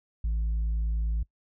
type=tone; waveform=sine; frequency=55 Hz; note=A1; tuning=in tune; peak=-22 dBFS; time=0.24-1.23 s; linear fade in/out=5 ms; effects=noise-tail reverb RT60 0.1 s tail -24 dB re dry + tanh soft clip ceiling -24 dBFS